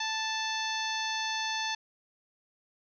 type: harmonic tone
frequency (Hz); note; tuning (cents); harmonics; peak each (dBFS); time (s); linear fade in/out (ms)
880; A5; 0; 1 / 2 / 3 / 4 / 5 / 6 / 7; -35 / -36 / -39 / -37 / -39 / -44 / -41; 0-1.75; 5
effects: none